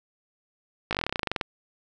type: slowing click train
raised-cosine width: 0.3 ms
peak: -10 dBFS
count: 17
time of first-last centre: 0.91-1.412 s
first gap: 18 ms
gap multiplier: 1.07
effects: none